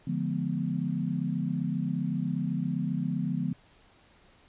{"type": "chord", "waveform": "sine", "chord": "D diminished seventh", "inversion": "none", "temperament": "equal with one note detuned", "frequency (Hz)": [146.83, 174.61, 212.1, 246.9], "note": ["D3", "F3", "Ab3", "Cb4"], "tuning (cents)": [0, 0, 37, 0], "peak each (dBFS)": [-33, -31, -35, -33], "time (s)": [0.07, 3.53], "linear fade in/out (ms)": 5, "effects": ["pink hiss -60 dBFS RMS until 4.48 s", "resampled to 8000 Hz"]}